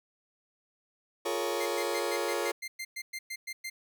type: chord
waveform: sawtooth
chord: Bb minor seventh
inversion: second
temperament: just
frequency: 349.6 / 419.5 / 466.2 / 559.4 Hz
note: F4 / Ab4 / Bb4 / Db5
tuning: +2 / +17 / 0 / +16 cents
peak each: -31 dBFS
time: 1.25-2.52 s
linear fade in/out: 10 ms
type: tone bursts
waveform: sawtooth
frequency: 2093 Hz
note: C7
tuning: in tune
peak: -32 dBFS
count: 13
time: 1.6-3.7 s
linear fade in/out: 10 ms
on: 60 ms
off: 110 ms
effects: none